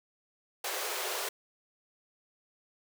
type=high-pass noise; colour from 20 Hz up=pink; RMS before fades=-35 dBFS; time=0.64-1.29 s; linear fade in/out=5 ms; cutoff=370 Hz; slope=96 dB/octave; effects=none